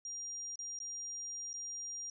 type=tone with dropouts; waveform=sine; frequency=5700 Hz; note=F8; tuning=34 cents sharp; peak=-40 dBFS; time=0.05-2.1 s; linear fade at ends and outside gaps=2 ms; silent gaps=0.557-0.59 / 0.79-0.801 / 1.532-1.539 s; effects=none